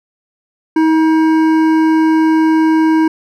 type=tone with hard clipping; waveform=sine; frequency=318.4 Hz; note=D#4; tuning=40 cents sharp; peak=-10 dBFS; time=0.76-3.08 s; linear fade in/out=5 ms; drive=11 dB; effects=none